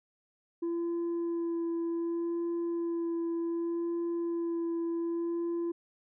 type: tone with vibrato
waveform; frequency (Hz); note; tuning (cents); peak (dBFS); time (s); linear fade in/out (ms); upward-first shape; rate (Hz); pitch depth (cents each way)
sine; 337.9; E4; +43; -27; 0.62-5.72; 10; sine; 0.66; 13
effects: tanh soft clip ceiling -29 dBFS